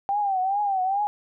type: tone with vibrato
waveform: sine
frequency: 784 Hz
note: G5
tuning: in tune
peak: -21 dBFS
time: 0.09-1.07 s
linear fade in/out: 0 ms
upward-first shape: triangle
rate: 2.4 Hz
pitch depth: 120 cents each way
effects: none

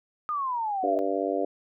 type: exponential sweep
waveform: sine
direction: down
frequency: 1244.5 to 634 Hz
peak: -26 dBFS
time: 0.29-0.99 s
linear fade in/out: 0 ms
type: harmonic tone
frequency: 97.7 Hz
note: G2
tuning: 5 cents flat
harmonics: 3 / 4 / 5 / 6 / 7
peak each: -31 / -31 / -31 / -31 / -31 dBFS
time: 0.83-1.45 s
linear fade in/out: 5 ms
effects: none

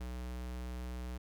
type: tone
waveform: square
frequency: 61.74 Hz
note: B1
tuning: in tune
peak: -40 dBFS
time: 0-1.18 s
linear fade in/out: 10 ms
effects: none

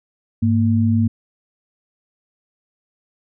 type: tone pair together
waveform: sine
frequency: 102.3 / 229.7 Hz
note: G#2 / A#3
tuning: -26 / -25 cents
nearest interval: octave + major second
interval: 1401 cents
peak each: -16 dBFS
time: 0.42-1.08 s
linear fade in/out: 10 ms
effects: none

